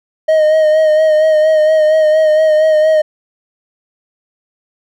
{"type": "tone with vibrato", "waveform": "triangle", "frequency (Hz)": 622.3, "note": "D#5", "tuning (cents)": 0, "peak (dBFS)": -5, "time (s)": [0.28, 3.02], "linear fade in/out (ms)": 10, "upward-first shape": "sine", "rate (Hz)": 4.3, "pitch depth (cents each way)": 31, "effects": []}